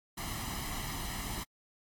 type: noise with comb filter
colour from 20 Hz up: pink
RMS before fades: -38 dBFS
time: 0.17-1.44 s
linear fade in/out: 10 ms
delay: 0.99 ms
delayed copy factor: +0.7
effects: AAC 64 kbps